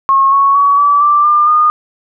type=tone with pitch steps; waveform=sine; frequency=1086 / 1107.5 / 1129.5 / 1151.9 / 1174.8 / 1198.1 / 1221.8 Hz; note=C#6 / C#6 / C#6 / D6 / D6 / D6 / D#6; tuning=-36 / -2 / +32 / -34 / 0 / +34 / -32 cents; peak=-6 dBFS; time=0.09-1.7 s; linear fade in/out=0 ms; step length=230 ms; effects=none